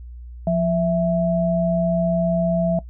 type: tone pair together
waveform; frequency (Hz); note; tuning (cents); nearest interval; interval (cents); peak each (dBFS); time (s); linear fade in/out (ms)
sine; 174.63 / 659.3; F3 / E5; 0 / 0; octave + major seventh; 2300; -19; 0.47-2.79; 2
effects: noise-tail reverb RT60 0.1 s tail -20 dB re dry + added 60 Hz sine -34 dBFS peak until 2.89 s